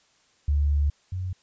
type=tone pair in turn; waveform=sine; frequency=72.4 / 92.17 Hz; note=D2 / F#2; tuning=-24 / -6 cents; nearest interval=major third; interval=418 cents; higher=second; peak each=-19 / -27 dBFS; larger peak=first; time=0.48-0.9 / 1.12-1.33 s; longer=first; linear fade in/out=5 ms; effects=white hiss -63 dBFS RMS until 1.42 s + resampled to 16000 Hz